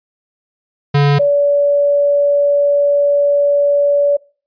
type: tone pair in turn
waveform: square / sine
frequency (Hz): 143.3 / 573.2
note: D3 / D5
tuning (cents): -42 / -42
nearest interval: 2 octaves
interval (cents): 2400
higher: second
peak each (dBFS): -9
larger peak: neither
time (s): 0.94-1.19 / 1.19-4.17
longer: second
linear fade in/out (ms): 10
effects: noise-tail reverb RT60 0.4 s tail -24 dB re dry + resampled to 11025 Hz